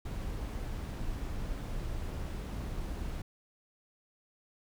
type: noise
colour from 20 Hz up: brown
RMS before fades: -37 dBFS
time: 0.05-3.22 s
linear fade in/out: 5 ms
effects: none